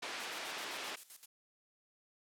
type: band-pass noise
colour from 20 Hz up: white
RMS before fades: -43 dBFS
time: 0.02-0.96 s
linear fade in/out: 10 ms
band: 330 to 3500 Hz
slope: 12 dB/octave
type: noise with tremolo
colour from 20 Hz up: blue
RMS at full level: -49 dBFS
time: 0.19-1.26 s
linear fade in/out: 10 ms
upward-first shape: square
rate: 7.7 Hz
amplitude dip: 75%
effects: low-pass 12000 Hz 12 dB/octave